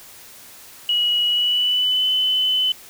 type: tone with pitch glide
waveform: sine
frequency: 2913 to 3024 Hz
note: F#7 to F#7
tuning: -28 to +37 cents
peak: -16 dBFS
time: 0.89-2.72 s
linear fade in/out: 2 ms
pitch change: +65 cents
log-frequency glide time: 1.26-2.05 s
effects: white hiss -43 dBFS RMS until 2.89 s